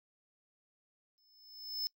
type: tone with exponential growth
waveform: square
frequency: 5240 Hz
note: E8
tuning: 11 cents flat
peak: -32 dBFS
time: 1.18-1.87 s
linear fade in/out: 0 ms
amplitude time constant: 150 ms
effects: noise-tail reverb RT60 0.1 s tail -24 dB re dry